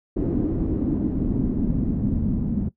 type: noise with low-pass filter sweep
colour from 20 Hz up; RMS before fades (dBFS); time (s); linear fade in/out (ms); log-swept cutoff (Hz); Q
pink; -23; 0.16-2.69; 10; 320 to 210; 3.4
effects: noise-tail reverb RT60 0.1 s tail -17 dB re dry